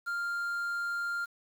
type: tone with quantisation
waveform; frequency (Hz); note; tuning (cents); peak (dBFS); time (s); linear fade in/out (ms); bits
triangle; 1396.9; F6; 0; -29; 0.06-1.26; 20; 9
effects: none